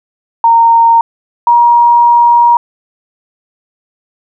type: tone pair in turn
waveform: sine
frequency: 923 / 948.9 Hz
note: A#5 / A#5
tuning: -17 / +31 cents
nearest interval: unison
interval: 48 cents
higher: second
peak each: -3 dBFS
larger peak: neither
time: 0.44-1.01 / 1.47-2.57 s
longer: second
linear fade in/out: 2 ms
effects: none